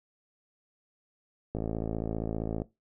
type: click train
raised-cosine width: 2 ms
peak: -19 dBFS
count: 60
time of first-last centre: 1.55-2.619 s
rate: 55.2 Hz
effects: noise-tail reverb RT60 0.2 s tail -18 dB re dry